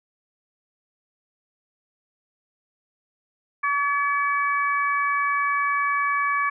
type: harmonic tone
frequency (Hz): 570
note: C#5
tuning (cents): +48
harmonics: 2 / 3 / 4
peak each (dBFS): -22 / -26 / -28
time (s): 3.63-6.5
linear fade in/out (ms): 10
effects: none